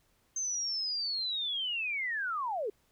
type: linear sweep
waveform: sine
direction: down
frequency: 6310 to 381.5 Hz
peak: -31 dBFS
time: 0.36-2.7 s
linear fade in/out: 5 ms
effects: pink hiss -71 dBFS RMS until 2.91 s